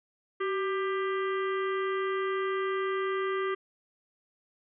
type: harmonic tone with a mistuned harmonic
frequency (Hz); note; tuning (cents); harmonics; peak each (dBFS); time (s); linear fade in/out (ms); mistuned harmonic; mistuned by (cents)
396.2; G4; +18; 1 / 3 / 4 / 5 / 6 / 7 / 8; -29 / -34 / -41 / -39 / -52 / -50 / -48; 0.4-3.55; 10; 1; -62
effects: none